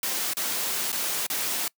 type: noise with dropouts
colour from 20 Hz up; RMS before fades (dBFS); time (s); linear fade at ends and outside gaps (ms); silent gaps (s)
white; -28; 0.03-1.68; 2; 0.335-0.369 / 0.919-0.927 / 1.267-1.3
effects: noise-tail reverb RT60 0.1 s tail -24 dB re dry + high-pass 200 Hz 12 dB/octave